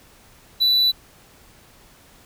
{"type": "tone", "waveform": "triangle", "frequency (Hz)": 3968, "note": "B7", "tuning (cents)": 7, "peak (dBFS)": -13, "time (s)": [0.6, 0.92], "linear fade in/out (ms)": 20, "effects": ["pink hiss -51 dBFS RMS until 2.25 s"]}